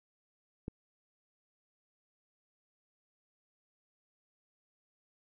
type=click; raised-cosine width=3 ms; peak=-25 dBFS; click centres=0.681 s; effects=none